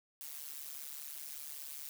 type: noise with amplitude modulation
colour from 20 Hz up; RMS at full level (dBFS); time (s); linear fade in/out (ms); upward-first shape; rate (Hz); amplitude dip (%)
blue; -42; 0.21-1.89; 0; sine; 145; 95
effects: none